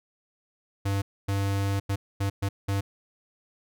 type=tone bursts at uneven times; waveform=square; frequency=98.9 Hz; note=G2; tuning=16 cents sharp; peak=-25 dBFS; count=6; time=0.85-1.02 / 1.28-1.8 / 1.89-1.96 / 2.2-2.3 / 2.42-2.49 / 2.68-2.81 s; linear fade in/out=10 ms; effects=none